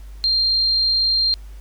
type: tone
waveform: sine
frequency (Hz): 4186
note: C8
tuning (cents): 0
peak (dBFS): -15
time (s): 0.24-1.34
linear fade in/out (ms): 0
effects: added 50 Hz sine -34 dBFS peak until 1.6 s + pink hiss -53 dBFS RMS until 1.6 s